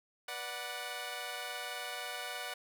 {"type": "chord", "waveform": "10% pulse", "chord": "B minor", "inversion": "none", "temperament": "equal with one note detuned", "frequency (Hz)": [487.1, 587.3, 740], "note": ["B4", "D5", "F#5"], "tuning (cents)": [-24, 0, 0], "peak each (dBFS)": [-38, -36, -33], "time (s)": [0.28, 2.54], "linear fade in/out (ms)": 5, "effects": []}